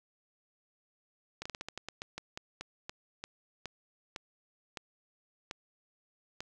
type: slowing click train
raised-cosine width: 0.2 ms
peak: -22 dBFS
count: 19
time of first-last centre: 1.42-6.405 s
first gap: 35 ms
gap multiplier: 1.21
effects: none